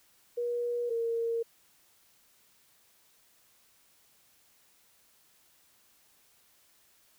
sine tone pair in turn, 479.8 / 461.7 Hz, A#4 / A#4, +50 / -17 cents, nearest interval minor second, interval 67 cents, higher first, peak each -29 / -28 dBFS, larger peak second, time 0.37-0.9 / 0.9-1.43 s, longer neither, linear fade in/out 10 ms, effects white hiss -65 dBFS RMS until 7.18 s

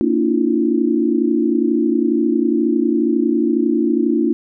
sine tone cluster, 231.9 / 286.4 / 316.2 / 348.5 Hz, A#3 / D4 / D#4 / F4, -9 / -43 / +28 / -4 cents, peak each -19 dBFS, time 0.01-4.33 s, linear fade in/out 0 ms, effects none

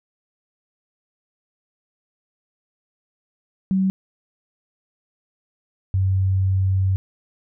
sine tone pair in turn, 190.4 / 95.2 Hz, F#3 / F#2, +50 / +50 cents, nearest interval octave, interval 1200 cents, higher first, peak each -16 dBFS, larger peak neither, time 3.71-3.9 / 5.94-6.96 s, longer second, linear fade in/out 0 ms, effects none

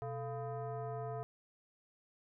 sine tone with frequency modulation, 126 Hz, B2, 35 cents sharp, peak -38 dBFS, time 0.02-1.23 s, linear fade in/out 0 ms, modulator 565 Hz, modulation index 1.3, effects none

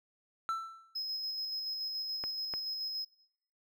triangle tone with exponential decay, 1333 Hz, E6, 19 cents sharp, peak -27 dBFS, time 0.49-0.95 s, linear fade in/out 0 ms, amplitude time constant 100 ms
triangle tone with tremolo, 5120 Hz, D#8, 49 cents sharp, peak -33 dBFS, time 0.95-3.05 s, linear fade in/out 10 ms, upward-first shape square, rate 7 Hz, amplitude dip 25%
clicks, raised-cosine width 0.5 ms, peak -26 dBFS, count 2, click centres 2.239 / 2.538 s
effects noise-tail reverb RT60 0.8 s tail -21 dB re dry

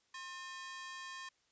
sawtooth ring-modulated tone, 1431 Hz, F6, 42 cents sharp, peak -38 dBFS, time 0.14-1.29 s, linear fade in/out 5 ms, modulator 368 Hz, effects white hiss -75 dBFS RMS until 1.51 s + resampled to 16000 Hz

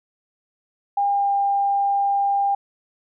sine tone with pitch glide, 805 to 799 Hz, G5 to G5, +46 to +33 cents, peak -17 dBFS, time 0.97-2.55 s, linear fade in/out 5 ms, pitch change -13 cents, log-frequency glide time 1.09-1.32 s, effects none

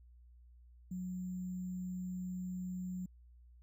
sine tone with sample-and-hold, 182.5 Hz, F#3, 24 cents flat, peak -38 dBFS, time 0.91-3.06 s, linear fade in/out 5 ms, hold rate 7350 Hz, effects added 60 Hz sine -57 dBFS peak until 3.62 s

